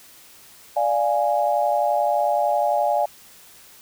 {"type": "chord", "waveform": "sine", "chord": "D diminished", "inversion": "none", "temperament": "equal", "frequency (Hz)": [587.3, 698.5, 830.6], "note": ["D5", "F5", "Ab5"], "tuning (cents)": [0, 0, 0], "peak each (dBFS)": -22, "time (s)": [0.76, 3.06], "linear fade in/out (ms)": 10, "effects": ["white hiss -48 dBFS RMS until 3.81 s"]}